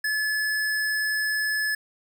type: tone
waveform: square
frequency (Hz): 1719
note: A6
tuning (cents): -41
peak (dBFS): -24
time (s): 0.04-1.75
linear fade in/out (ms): 5
effects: none